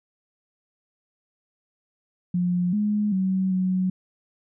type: tone with pitch steps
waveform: sine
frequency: 177.8 / 209.1 / 188.8 / 185.5 Hz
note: F3 / G#3 / F#3 / F#3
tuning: +31 / +12 / +35 / +5 cents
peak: -20 dBFS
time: 2.34-3.9 s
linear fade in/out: 5 ms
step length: 390 ms
effects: none